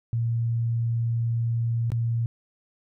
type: tone with dropouts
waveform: sine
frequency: 116.2 Hz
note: A#2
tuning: 5 cents flat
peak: -22 dBFS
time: 0.13-2.26 s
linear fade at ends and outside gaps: 0 ms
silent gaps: 1.903-1.919 s
effects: none